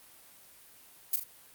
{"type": "noise with echo", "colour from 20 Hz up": "violet", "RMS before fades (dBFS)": -27, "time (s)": [1.13, 1.16], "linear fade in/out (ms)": 2, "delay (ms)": 38, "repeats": 2, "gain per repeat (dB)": -7, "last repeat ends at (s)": 1.236, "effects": ["white hiss -56 dBFS RMS until 1.54 s", "Opus 32 kbps"]}